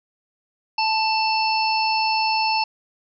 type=harmonic tone with a mistuned harmonic; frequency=880 Hz; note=A5; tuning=in tune; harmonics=1 / 3 / 5 / 6; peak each=-20 / -25 / -27 / -28 dBFS; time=0.78-2.64 s; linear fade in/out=5 ms; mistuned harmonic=3; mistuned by=+17 cents; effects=none